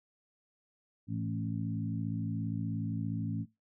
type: harmonic tone with a mistuned harmonic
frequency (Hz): 55.1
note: A1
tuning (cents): +3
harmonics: 2 / 3 / 4 / 5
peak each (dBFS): -36 / -38 / -39 / -40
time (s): 1.07-3.46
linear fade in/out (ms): 50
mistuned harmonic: 3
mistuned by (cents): +21
effects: noise-tail reverb RT60 0.2 s tail -18 dB re dry